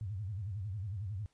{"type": "tone with vibrato", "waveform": "sine", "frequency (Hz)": 100, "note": "G2", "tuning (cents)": 35, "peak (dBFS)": -36, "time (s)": [0.01, 1.26], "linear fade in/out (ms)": 0, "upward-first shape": "sine", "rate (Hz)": 11, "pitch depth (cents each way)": 190, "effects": ["pink hiss -75 dBFS RMS until 1.33 s", "resampled to 22050 Hz"]}